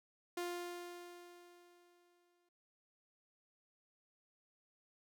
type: tone with exponential decay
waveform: sawtooth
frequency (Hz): 350.8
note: F4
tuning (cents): +8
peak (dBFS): -34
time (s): 0.37-2.49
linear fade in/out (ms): 5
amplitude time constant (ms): 460
effects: none